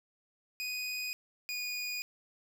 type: tone pair in turn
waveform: 25% pulse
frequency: 2489 / 2460 Hz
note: D#7 / D#7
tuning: 0 / -20 cents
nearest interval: unison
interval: 20 cents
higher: first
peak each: -31 / -31 dBFS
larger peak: neither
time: 0.6-1.13 / 1.49-2.02 s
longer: neither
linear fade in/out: 0 ms
effects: 11-bit